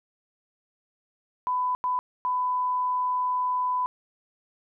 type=tone bursts at uneven times; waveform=sine; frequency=1000 Hz; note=B5; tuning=21 cents sharp; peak=-23 dBFS; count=3; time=1.47-1.75 / 1.84-1.99 / 2.25-3.86 s; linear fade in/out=0 ms; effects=none